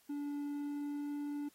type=tone with pitch glide; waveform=triangle; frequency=288.6 to 290.4 Hz; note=D4 to D4; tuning=-30 to -19 cents; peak=-35 dBFS; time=0.09-1.49 s; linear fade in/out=10 ms; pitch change=+11 cents; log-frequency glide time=0.44-1.23 s; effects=white hiss -68 dBFS RMS until 1.54 s + AAC 48 kbps